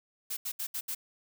blue noise bursts at uneven times, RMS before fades -35 dBFS, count 5, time 0.3-0.37 / 0.45-0.52 / 0.59-0.67 / 0.74-0.81 / 0.88-0.95 s, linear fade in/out 10 ms, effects none

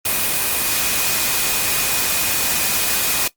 sine tone in noise, 2485 Hz, D#7, 3 cents flat, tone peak -29 dBFS, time 0.05-3.28 s, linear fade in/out 5 ms, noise white, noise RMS -19 dBFS, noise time 0.05-3.28 s, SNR -13 dB, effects noise-tail reverb RT60 0.1 s tail -18 dB re dry + Opus 32 kbps

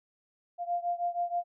sine beating tone pair, 696 / 702.3 Hz, F5 / F5, -6 / +10 cents, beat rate 6.3 Hz, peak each -31 / -33 dBFS, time 0.58-1.44 s, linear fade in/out 50 ms, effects none

